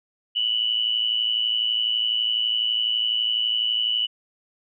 sine tone with amplitude modulation, 2960 Hz, F#7, in tune, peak -17 dBFS, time 0.35-4.07 s, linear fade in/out 20 ms, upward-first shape sine, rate 112 Hz, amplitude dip 70%, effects none

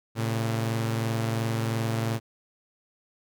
sawtooth tone pair together, 113 / 135.87 Hz, A2 / C#3, +47 / -34 cents, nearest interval minor third, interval 319 cents, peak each -22 / -30 dBFS, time 0.15-2.2 s, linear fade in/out 50 ms, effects none

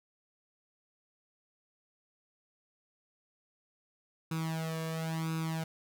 sawtooth tone with flanger, 161.5 Hz, E3, 35 cents flat, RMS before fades -35 dBFS, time 4.31-5.64 s, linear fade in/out 5 ms, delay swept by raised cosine 0.78 to 1.78 ms, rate 0.97 Hz, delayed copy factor +0.8, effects none

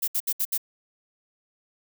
violet noise bursts, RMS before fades -25 dBFS, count 5, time 0.02-0.578 s, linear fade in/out 10 ms, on 58 ms, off 67 ms, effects none

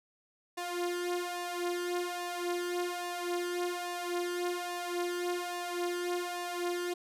sawtooth tone with flanger, 352.6 Hz, F4, 17 cents sharp, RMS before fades -35 dBFS, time 0.57-6.94 s, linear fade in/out 10 ms, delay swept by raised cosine 1.1 to 3.5 ms, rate 1.2 Hz, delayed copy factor +0.75, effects resampled to 32000 Hz

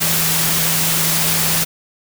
sine tone in noise, 163 Hz, E3, 19 cents flat, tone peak -24 dBFS, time 0-1.65 s, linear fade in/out 20 ms, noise white, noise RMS -17 dBFS, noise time 0-1.65 s, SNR -10 dB, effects none

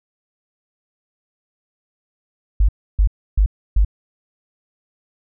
sine tone bursts, 50 Hz, G1, 35 cents sharp, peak -10 dBFS, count 4, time 2.6-3.848 s, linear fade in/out 5 ms, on 87 ms, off 300 ms, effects none

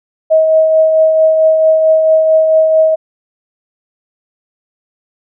sine tone with tremolo, 635 Hz, D#5, 35 cents sharp, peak -4 dBFS, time 0.3-2.96 s, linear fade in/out 20 ms, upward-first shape triangle, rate 4.5 Hz, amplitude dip 40%, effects none

